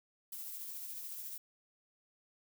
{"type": "noise with tremolo", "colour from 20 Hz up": "violet", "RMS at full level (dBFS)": -43, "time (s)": [0.32, 1.38], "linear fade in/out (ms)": 5, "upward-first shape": "triangle", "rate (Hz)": 14, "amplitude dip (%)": 35, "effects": []}